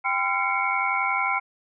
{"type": "tone cluster", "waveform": "sine", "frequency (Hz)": [788, 1021, 1369, 2165, 2256], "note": ["G5", "C6", "F6", "C#7", "C#7"], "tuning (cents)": [9, -43, -35, -41, 30], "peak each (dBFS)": -28, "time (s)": [0.04, 1.4], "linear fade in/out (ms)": 20, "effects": []}